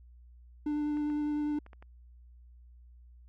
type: tone with vibrato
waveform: triangle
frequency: 297 Hz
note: D4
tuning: 20 cents sharp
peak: -27 dBFS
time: 0.66-1.59 s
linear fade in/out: 5 ms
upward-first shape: triangle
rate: 9.9 Hz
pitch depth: 13 cents each way
type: clicks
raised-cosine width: 0.5 ms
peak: -37 dBFS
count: 5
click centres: 0.971 / 1.101 / 1.664 / 1.732 / 1.825 s
effects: added 60 Hz sine -52 dBFS peak until 3.28 s